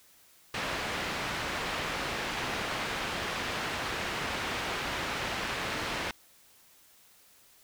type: low-pass noise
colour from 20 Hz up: white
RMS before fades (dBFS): -34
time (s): 0.54-6.11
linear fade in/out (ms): 2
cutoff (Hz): 2500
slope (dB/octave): 12
effects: white hiss -60 dBFS RMS until 7.63 s